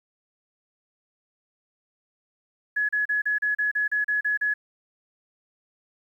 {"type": "tone bursts", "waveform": "sine", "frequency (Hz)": 1692, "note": "G#6", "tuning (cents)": 32, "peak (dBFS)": -21, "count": 11, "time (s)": [2.76, 4.54], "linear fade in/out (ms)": 10, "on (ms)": 130, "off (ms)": 35, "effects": ["10-bit"]}